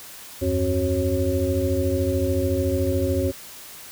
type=tone cluster; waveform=sine; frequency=81.6 / 95.3 / 270 / 371.8 / 547 Hz; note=E2 / G2 / C#4 / F#4 / C#5; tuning=-17 / -48 / -45 / +8 / -23 cents; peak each=-26 dBFS; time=0.41-3.32 s; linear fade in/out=20 ms; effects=white hiss -41 dBFS RMS until 3.91 s